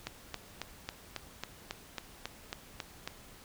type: click train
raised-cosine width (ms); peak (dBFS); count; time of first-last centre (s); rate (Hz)
0.2; -19; 12; 0.07-3.075; 3.66
effects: pink hiss -54 dBFS RMS until 3.44 s